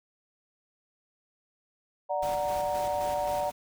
sine chord, D augmented, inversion none, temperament equal, 587.3 / 740 / 932.3 Hz, D5 / F#5 / A#5, 0 / 0 / 0 cents, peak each -30 / -31 / -33 dBFS, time 2.09-3.51 s, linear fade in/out 20 ms
pink noise with tremolo, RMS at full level -41 dBFS, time 2.22-3.52 s, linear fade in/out 10 ms, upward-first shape square, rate 3.8 Hz, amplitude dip 35%
effects none

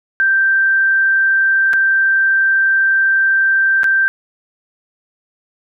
sine tone with dropouts, 1568 Hz, G6, in tune, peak -10 dBFS, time 0.2-4.08 s, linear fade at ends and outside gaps 0 ms, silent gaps 1.732-1.736 / 3.833-3.842 s, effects none

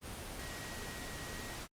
sine tone in noise, 1901 Hz, A#6, 33 cents sharp, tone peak -51 dBFS, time 0.37-1.58 s, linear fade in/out 50 ms, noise pink, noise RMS -44 dBFS, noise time 0.01-1.68 s, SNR -10 dB, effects low-pass 12000 Hz 12 dB/octave + Opus 32 kbps

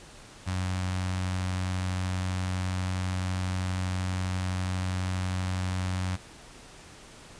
sawtooth tone with notch filter, 92.3 Hz, F#2, 4 cents flat, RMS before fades -30 dBFS, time 0.46-6.17 s, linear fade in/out 20 ms, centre 410 Hz, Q 0.76, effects pink hiss -49 dBFS RMS until 7.39 s + resampled to 22050 Hz

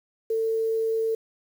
sine tone with quantisation, 447.7 Hz, A4, 30 cents sharp, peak -22 dBFS, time 0.3-1.15 s, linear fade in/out 5 ms, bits 8, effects none

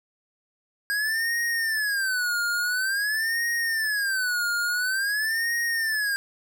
square tone with vibrato, 1628 Hz, G#6, 35 cents flat, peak -24 dBFS, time 0.9-6.16 s, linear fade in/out 0 ms, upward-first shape sine, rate 0.48 Hz, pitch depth 240 cents each way, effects none

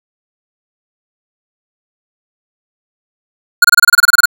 square tone bursts, 1438 Hz, F#6, 50 cents flat, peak -3 dBFS, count 13, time 3.62-4.257 s, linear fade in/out 5 ms, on 25 ms, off 26 ms, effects none

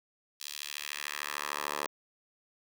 10% pulse tone with high-pass filter sweep, 73.42 Hz, D2, in tune, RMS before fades -38 dBFS, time 0.4-1.87 s, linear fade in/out 10 ms, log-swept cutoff 4200 to 700 Hz, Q 1.2, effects none

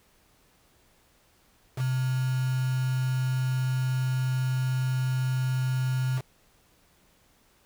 sine tone with quantisation, 128.9 Hz, C3, 26 cents flat, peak -24 dBFS, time 1.76-6.22 s, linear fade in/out 50 ms, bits 6, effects pink hiss -63 dBFS RMS until 7.65 s

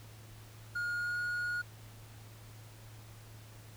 triangle tone with pitch glide, 1428 to 1441.3 Hz, F6 to F#6, +38 to -46 cents, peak -31 dBFS, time 0.75-1.62 s, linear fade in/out 10 ms, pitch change +16 cents, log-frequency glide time 0.96-1.21 s, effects added 109 Hz sine -51 dBFS peak until 3.76 s + pink hiss -57 dBFS RMS until 3.76 s

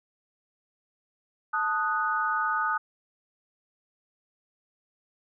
sine chord, D# diminished, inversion second, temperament equal, 880 / 1244.5 / 1480 Hz, A5 / D#6 / F#6, 0 / 0 / 0 cents, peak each -31 / -27 / -29 dBFS, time 1.53-2.78 s, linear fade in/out 10 ms, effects none

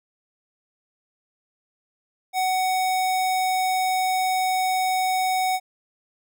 square tone, 747 Hz, F#5, 16 cents sharp, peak -21 dBFS, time 2.33-5.6 s, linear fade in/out 50 ms, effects none

